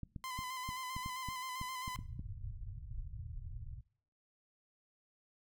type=clicks; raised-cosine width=5 ms; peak=-31 dBFS; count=11; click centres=0.033 / 0.162 / 0.39 / 0.69 / 0.965 / 1.061 / 1.287 / 1.614 / 1.879 / 1.99 / 2.194 s
type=tone with vibrato; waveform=sawtooth; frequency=1024 Hz; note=C6; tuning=38 cents flat; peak=-37 dBFS; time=0.24-1.96 s; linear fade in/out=0 ms; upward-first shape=square; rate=7.6 Hz; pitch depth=31 cents each way
type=low-pass noise; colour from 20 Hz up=pink; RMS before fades=-45 dBFS; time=1.94-3.81 s; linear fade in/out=10 ms; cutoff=130 Hz; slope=48 dB/octave
effects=noise-tail reverb RT60 0.5 s tail -20 dB re dry